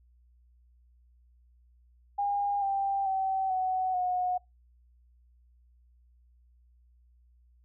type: tone with pitch steps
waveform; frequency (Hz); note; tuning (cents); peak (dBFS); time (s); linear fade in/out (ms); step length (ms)
sine; 809 / 787.8 / 767.1 / 747 / 727.4; G#5 / G5 / G5 / F#5 / F#5; -46 / +8 / -38 / +16 / -30; -26; 2.18-4.38; 10; 440
effects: noise-tail reverb RT60 0.2 s tail -25 dB re dry + added 60 Hz sine -59 dBFS peak until 7.64 s